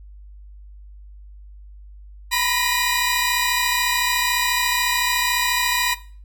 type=tone cluster; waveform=sawtooth; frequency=971 / 1005 / 1878 / 2434 / 3959 Hz; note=B5 / B5 / A#6 / D#7 / B7; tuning=-30 / +30 / +12 / -39 / +3 cents; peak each=-22 dBFS; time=2.31-5.95 s; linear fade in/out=20 ms; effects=noise-tail reverb RT60 0.4 s tail -17 dB re dry + added 50 Hz sine -39 dBFS peak until 6.24 s